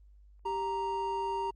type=tone pair together; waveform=triangle; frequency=392 / 932.3 Hz; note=G4 / A#5; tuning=0 / 0 cents; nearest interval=octave + minor third; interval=1500 cents; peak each=-34 / -30 dBFS; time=0.45-1.51 s; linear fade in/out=10 ms; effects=added 50 Hz sine -54 dBFS peak until 1.55 s + Opus 24 kbps